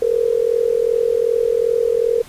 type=tone with amplitude modulation; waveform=sine; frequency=466.2 Hz; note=A#4; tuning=in tune; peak=-10 dBFS; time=0.02-2.22 s; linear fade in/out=2 ms; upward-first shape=sine; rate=42.6 Hz; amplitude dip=90%; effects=pink hiss -42 dBFS RMS until 2.28 s + resampled to 32000 Hz